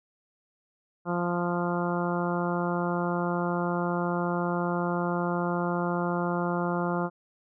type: harmonic tone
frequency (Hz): 174.61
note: F3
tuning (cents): 0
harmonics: 1 / 2 / 3 / 4 / 5 / 6 / 7 / 8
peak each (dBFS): -29 / -32 / -34 / -35 / -36 / -37 / -37 / -38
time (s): 1.05-7.1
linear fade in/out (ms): 50
effects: none